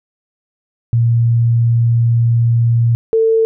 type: tone pair in turn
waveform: sine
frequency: 117 / 447.8 Hz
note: A#2 / A4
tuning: +7 / +30 cents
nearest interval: octave + major seventh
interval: 2323 cents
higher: second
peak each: -9 dBFS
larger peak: neither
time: 0.93-2.95 / 3.13-3.45 s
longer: first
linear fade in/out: 0 ms
effects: none